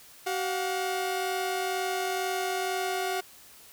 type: tone pair together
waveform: sawtooth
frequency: 379.4 / 716.7 Hz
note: F#4 / F5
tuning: +43 / +45 cents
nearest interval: major seventh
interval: 1102 cents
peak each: -27 dBFS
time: 0.26-3.21 s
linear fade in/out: 10 ms
effects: white hiss -52 dBFS RMS until 3.72 s